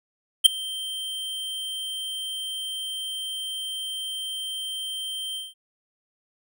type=tone with ADSR envelope; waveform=square; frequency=3136 Hz; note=G7; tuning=in tune; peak=-7 dBFS; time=0.44-5.54 s; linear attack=20 ms; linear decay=7 ms; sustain=-23 dB; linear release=180 ms; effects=none